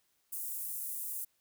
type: high-pass noise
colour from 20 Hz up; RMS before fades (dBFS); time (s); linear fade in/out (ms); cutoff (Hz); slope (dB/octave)
pink; -39; 0.32-1.25; 10; 10000; 24
effects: white hiss -75 dBFS RMS until 1.4 s

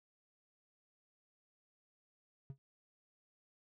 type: tone with exponential decay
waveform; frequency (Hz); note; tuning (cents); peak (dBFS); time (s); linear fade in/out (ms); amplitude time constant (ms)
triangle; 136; C#3; -33; -38; 2.5-2.58; 0; 17
effects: none

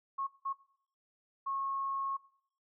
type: tone bursts at uneven times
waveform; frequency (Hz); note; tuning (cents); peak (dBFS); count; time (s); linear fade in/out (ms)
sine; 1091; C#6; -28; -33; 3; 0.18-0.27 / 0.45-0.53 / 1.46-2.17; 10
effects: noise-tail reverb RT60 0.6 s tail -18 dB re dry

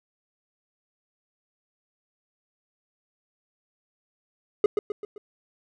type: tone with echo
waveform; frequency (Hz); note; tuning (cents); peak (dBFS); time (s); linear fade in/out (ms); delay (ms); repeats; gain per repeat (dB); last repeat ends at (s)
triangle; 415.3; G#4; 0; -12; 4.64-4.66; 2; 130; 4; -6; 5.18
effects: none

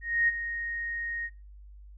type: tone with ADSR envelope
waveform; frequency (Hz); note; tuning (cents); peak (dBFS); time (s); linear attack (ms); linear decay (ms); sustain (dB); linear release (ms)
sine; 1864.7; A#6; 0; -20; 0.01-1.3; 270; 27; -11; 49
effects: noise-tail reverb RT60 0.4 s tail -26 dB re dry + added 50 Hz sine -46 dBFS peak until 1.97 s

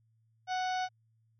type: harmonic tone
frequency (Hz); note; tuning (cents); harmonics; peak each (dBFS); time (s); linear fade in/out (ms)
740; F#5; 0; 1 / 2 / 3 / 4 / 5 / 6 / 7 / 8; -31 / -40 / -45 / -48 / -48 / -49 / -52 / -51; 0.47-0.89; 50
effects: added 112 Hz sine -67 dBFS peak until 1.39 s

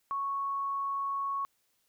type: tone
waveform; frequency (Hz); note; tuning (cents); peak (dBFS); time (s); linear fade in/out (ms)
sine; 1107; C#6; -3; -30; 0.11-1.45; 0
effects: white hiss -74 dBFS RMS until 1.88 s

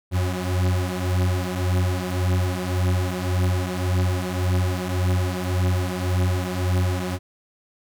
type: beating tone pair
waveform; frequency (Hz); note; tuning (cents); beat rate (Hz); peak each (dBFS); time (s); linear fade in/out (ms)
40% pulse; 90.3 / 92.1; F#2 / F#2; -42 / -7; 1.8; -22 / -23; 0.11-7.19; 50
effects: none

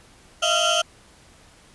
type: tone cluster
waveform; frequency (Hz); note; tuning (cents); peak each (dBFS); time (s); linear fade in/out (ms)
35% pulse; 633 / 684 / 1375 / 3007 / 3190; D#5 / F5 / F6 / F#7 / G7; +30 / -36 / -27 / +27 / +30; -23; 0.42-0.82; 10
effects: pink hiss -52 dBFS RMS until 1.74 s + resampled to 24000 Hz

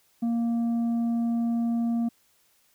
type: tone with tanh clipping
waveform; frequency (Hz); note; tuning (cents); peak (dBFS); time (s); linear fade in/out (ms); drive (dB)
triangle; 233.1; A#3; 0; -24; 0.22-2.09; 10; 9
effects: white hiss -65 dBFS RMS until 2.74 s

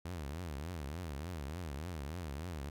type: tone with vibrato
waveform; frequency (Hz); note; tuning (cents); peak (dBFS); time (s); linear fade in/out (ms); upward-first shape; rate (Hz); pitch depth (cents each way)
sawtooth; 78.7; D#2; +20; -36; 0.05-2.7; 5; triangle; 3.4; 300
effects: none

